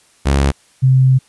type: tone pair in turn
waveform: sawtooth / sine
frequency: 69.3 / 130.82 Hz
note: C#2 / C3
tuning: 0 / 0 cents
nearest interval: major seventh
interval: 1100 cents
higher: second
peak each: -7 dBFS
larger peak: neither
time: 0.25-0.52 / 0.82-1.19 s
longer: second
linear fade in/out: 20 ms
effects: white hiss -52 dBFS RMS until 1.28 s + resampled to 24000 Hz